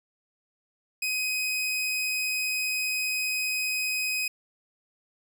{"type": "tone", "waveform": "sawtooth", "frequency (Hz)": 2515, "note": "D#7", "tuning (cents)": 18, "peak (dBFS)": -23, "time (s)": [1.02, 4.28], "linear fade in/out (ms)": 5, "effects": []}